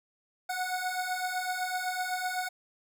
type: beating tone pair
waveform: 25% pulse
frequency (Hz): 730 / 737.9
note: F#5 / F#5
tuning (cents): -24 / -5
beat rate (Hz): 7.9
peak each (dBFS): -31 / -29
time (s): 0.49-2.49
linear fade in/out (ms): 10
effects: none